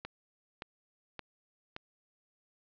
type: click train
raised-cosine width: 0.3 ms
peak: -24 dBFS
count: 4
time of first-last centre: 0.05-1.764 s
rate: 1.75 Hz
effects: resampled to 11025 Hz + 10-bit